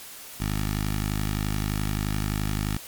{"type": "tone with notch filter", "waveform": "10% pulse", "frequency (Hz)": 51.6, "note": "G#1", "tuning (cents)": -10, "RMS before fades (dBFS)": -27, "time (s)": [0.4, 2.77], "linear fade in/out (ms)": 5, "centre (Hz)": 520, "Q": 0.61, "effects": ["white hiss -42 dBFS RMS until 2.87 s", "MP3 96 kbps"]}